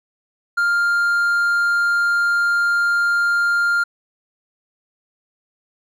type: tone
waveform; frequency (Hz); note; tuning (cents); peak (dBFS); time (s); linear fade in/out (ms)
triangle; 1400; F6; +4; -13; 0.57-3.84; 10
effects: none